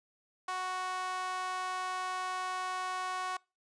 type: tone with high-pass filter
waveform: sawtooth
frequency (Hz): 370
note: F#4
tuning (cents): 0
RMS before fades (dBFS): -36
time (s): 0.48-3.37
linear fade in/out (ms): 5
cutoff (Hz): 950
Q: 5.9
effects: noise-tail reverb RT60 0.3 s tail -26 dB re dry + resampled to 22050 Hz